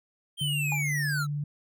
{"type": "linear sweep", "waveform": "square", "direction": "down", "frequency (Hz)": [3190, 1283], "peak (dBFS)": -29, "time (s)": [0.37, 1.27], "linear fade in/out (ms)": 50}
{"type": "tone with vibrato", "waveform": "sine", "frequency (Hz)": 146.2, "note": "D3", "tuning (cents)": -7, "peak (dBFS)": -28, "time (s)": [0.41, 1.44], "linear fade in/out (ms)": 5, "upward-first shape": "triangle", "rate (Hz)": 19, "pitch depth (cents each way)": 19}
{"type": "tone with exponential decay", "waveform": "triangle", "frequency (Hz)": 835, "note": "G#5", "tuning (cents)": 9, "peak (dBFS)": -27, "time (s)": [0.72, 0.86], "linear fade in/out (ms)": 1, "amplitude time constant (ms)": 30}
{"effects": []}